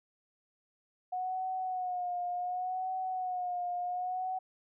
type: tone with vibrato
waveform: sine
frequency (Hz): 730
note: F#5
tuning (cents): -24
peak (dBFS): -32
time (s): 1.12-4.39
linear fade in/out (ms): 10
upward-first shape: sine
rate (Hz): 0.68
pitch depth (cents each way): 47
effects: none